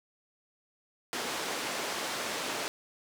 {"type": "band-pass noise", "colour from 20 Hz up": "pink", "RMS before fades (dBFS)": -35, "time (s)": [1.13, 2.68], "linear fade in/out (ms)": 0, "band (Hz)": [360, 8100], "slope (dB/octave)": 12, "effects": []}